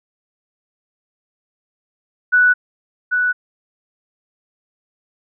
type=tone with echo; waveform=sine; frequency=1480 Hz; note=F#6; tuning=in tune; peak=-9 dBFS; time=2.32-2.54 s; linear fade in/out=20 ms; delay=790 ms; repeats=1; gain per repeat=-5 dB; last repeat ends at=3.33 s; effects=none